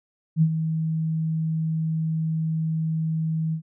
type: tone with ADSR envelope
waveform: sine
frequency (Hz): 160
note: D#3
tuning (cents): +49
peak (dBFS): -13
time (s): 0.36-3.62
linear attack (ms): 57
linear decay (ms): 68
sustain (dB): -9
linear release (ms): 89
effects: none